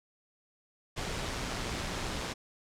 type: noise with amplitude modulation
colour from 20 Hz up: pink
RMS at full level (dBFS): -34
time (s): 0.96-2.34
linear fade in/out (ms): 20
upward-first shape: sine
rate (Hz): 123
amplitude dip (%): 30
effects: low-pass 7000 Hz 12 dB/octave